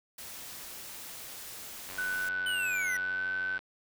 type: noise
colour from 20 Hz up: white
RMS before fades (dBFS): -44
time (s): 0.18-2.29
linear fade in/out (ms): 5
type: click train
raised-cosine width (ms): 0.3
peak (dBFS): -28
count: 159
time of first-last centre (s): 1.89-3.591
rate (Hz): 92.9
type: tone with pitch glide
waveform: sine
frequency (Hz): 1494 to 1520.1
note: F#6 to F#6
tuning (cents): +16 to +46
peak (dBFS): -30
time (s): 1.98-3.58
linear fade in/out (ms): 5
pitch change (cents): +30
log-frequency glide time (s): 3-3.25
type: linear sweep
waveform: square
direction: down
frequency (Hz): 3040 to 1921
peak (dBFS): -33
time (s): 2.46-2.97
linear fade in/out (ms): 5
effects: none